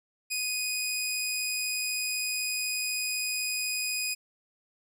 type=tone; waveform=15% pulse; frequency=2489 Hz; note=D#7; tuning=in tune; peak=-22 dBFS; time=0.3-4.15 s; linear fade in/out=20 ms; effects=none

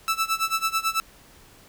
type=tone with tremolo; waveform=sawtooth; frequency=1318.5 Hz; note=E6; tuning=in tune; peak=-16 dBFS; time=0.08-1 s; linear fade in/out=0 ms; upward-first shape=sine; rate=9.1 Hz; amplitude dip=90%; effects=pink hiss -52 dBFS RMS until 1.68 s

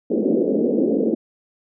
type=band-pass noise; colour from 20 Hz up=pink; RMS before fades=-19 dBFS; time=0.1-1.15 s; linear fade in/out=10 ms; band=210 to 520 Hz; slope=48 dB/octave; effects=none

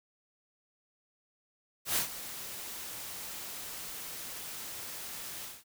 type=noise with ADSR envelope; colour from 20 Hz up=white; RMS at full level=-28 dBFS; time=1.85-5.64 s; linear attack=110 ms; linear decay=110 ms; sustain=-14 dB; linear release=200 ms; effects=none

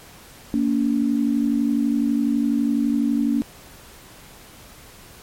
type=tone pair together; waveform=sine; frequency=232.2 / 284.2 Hz; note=A#3 / C#4; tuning=-7 / +43 cents; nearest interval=minor third; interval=350 cents; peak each=-20 dBFS; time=0.54-3.42 s; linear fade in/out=0 ms; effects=pink hiss -45 dBFS RMS until 5.22 s + MP3 64 kbps

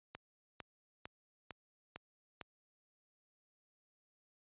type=click train; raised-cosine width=0.3 ms; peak=-29 dBFS; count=6; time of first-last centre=0.15-2.412 s; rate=2.21 Hz; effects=high-pass 60 Hz 12 dB/octave + resampled to 8000 Hz

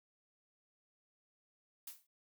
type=noise with exponential decay; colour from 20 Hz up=blue; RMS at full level=-43 dBFS; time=1.87-2.07 s; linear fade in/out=5 ms; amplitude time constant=42 ms; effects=noise-tail reverb RT60 0.1 s tail -19 dB re dry

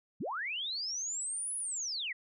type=linear two-way sweep; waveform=sine; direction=up then down; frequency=109.9 to 10430 to 1820 Hz; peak=-34 dBFS; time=0.2-2.13 s; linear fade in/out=10 ms; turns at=1.56 s; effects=none

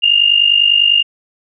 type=tone pair together; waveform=sine; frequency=2794 / 2844 Hz; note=F7 / F7; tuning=0 / +31 cents; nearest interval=unison; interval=31 cents; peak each=-11 dBFS; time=0.02-1.03 s; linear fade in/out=20 ms; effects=none

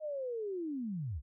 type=linear sweep; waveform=sine; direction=down; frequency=629 to 55.1 Hz; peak=-35 dBFS; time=0-1.22 s; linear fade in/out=50 ms; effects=none

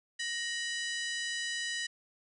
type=harmonic tone with a mistuned harmonic; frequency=987.8 Hz; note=B5; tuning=in tune; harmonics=2 / 3 / 4 / 5 / 6 / 7 / 8 / 9; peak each=-36 / -40 / -42 / -44 / -46 / -47 / -48 / -49 dBFS; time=0.19-1.87 s; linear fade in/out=10 ms; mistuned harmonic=2; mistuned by=-94 cents; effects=none

